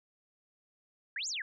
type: exponential two-way sweep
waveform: sine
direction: up then down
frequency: 1558 to 7610 to 1558 Hz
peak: -34 dBFS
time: 1.16-1.42 s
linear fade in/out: 2 ms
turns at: 1.28 s
effects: none